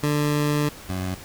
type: tone pair in turn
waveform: 20% pulse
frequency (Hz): 147.8 / 92.76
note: D3 / F#2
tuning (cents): +11 / +5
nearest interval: minor sixth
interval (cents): 806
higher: first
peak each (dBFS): -15 / -21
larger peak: first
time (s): 0.03-0.69 / 0.89-1.15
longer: first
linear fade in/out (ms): 5
effects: pink hiss -42 dBFS RMS until 1.24 s